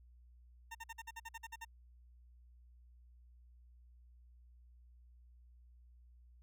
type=tone bursts; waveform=20% pulse; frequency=911 Hz; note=A#5; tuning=40 cents flat; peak=-40 dBFS; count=11; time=0.71-1.65 s; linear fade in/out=10 ms; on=40 ms; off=50 ms; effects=added 60 Hz sine -59 dBFS peak until 6.42 s

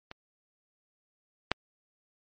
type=clicks; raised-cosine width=0.3 ms; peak=-25 / -8 dBFS; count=2; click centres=0.114 / 1.516 s; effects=MP3 32 kbps

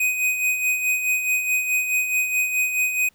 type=tone with tremolo; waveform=square; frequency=2501 Hz; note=D#7; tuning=8 cents sharp; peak=-18 dBFS; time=0-3.09 s; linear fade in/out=5 ms; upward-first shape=sine; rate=4.7 Hz; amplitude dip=55%; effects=pink hiss -61 dBFS RMS until 3.14 s

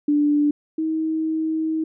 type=tone pair in turn; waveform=sine; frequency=293.7 / 317.6 Hz; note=D4 / D#4; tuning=0 / +36 cents; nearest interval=minor second; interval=136 cents; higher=second; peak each=-15 / -20 dBFS; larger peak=first; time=0.08-0.51 / 0.78-1.84 s; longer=second; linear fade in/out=5 ms; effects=none

